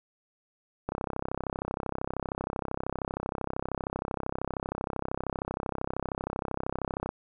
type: click train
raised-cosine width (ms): 1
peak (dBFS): -17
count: 205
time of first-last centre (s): 0.89-7.091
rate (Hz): 32.9
effects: none